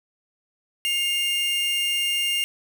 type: tone pair together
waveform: 45% pulse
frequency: 2151 / 2804 Hz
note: C7 / F7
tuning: +47 / +6 cents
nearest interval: perfect fourth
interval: 459 cents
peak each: -31 / -22 dBFS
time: 0.85-2.44 s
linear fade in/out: 0 ms
effects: none